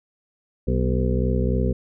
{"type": "harmonic tone with a mistuned harmonic", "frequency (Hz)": 63.5, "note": "B1", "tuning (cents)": 49, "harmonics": [1, 2, 3, 4, 6, 7, 8], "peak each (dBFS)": [-22, -25, -27, -28, -30, -30, -31], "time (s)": [0.67, 1.73], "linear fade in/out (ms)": 10, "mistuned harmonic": 4, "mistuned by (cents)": -51, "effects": []}